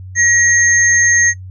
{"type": "tone pair together", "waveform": "sine", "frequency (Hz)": [1900, 6391], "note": ["A#6", "G8"], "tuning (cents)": [33, 33], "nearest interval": "octave + major sixth", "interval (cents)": 2100, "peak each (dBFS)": -11, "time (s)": [0.15, 1.34], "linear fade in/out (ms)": 50, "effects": ["noise-tail reverb RT60 0.1 s tail -22 dB re dry", "added 93 Hz sine -28 dBFS peak until 1.5 s"]}